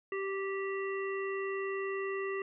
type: harmonic tone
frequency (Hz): 390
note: G4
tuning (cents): -9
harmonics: 1 / 3 / 5 / 7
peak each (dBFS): -34 / -42 / -41 / -47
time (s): 0.12-2.42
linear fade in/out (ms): 2
effects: none